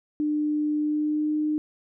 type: tone with pitch glide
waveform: sine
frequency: 300 to 304 Hz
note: D4 to D#4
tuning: +37 to -40 cents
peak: -22 dBFS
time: 0.2-1.58 s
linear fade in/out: 0 ms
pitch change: +23 cents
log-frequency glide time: 0.79-1.36 s
effects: none